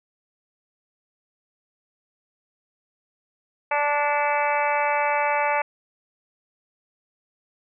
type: harmonic tone with a mistuned harmonic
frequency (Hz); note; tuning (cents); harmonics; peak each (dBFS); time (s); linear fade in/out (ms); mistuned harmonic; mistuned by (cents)
292.1; D4; -9; 2 / 3 / 4 / 5 / 6 / 7 / 8 / 9; -26 / -23 / -30 / -31 / -33 / -31 / -30 / -33; 3.71-5.62; 5; 8; -37
effects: none